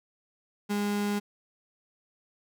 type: tone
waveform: 35% pulse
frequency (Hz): 205.1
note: G#3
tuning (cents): -21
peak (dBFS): -25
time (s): 0.69-1.2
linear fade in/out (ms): 20
effects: none